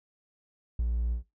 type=tone with ADSR envelope; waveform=triangle; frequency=58.4 Hz; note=A#1; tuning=4 cents sharp; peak=-22 dBFS; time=0.79-1.23 s; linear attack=4 ms; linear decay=45 ms; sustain=-2 dB; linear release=110 ms; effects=noise-tail reverb RT60 0.2 s tail -17 dB re dry + tanh soft clip ceiling -19 dBFS